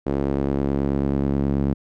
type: tone with band-pass filter sweep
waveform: sawtooth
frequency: 69.3 Hz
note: C#2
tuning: in tune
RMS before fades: -22 dBFS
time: 0.06-1.74 s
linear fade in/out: 10 ms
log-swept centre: 360 to 230 Hz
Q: 1.3
effects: none